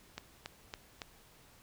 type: click train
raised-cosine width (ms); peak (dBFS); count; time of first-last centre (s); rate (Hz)
0.2; -23; 4; 0.18-1.018; 3.58
effects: pink hiss -61 dBFS RMS until 1.62 s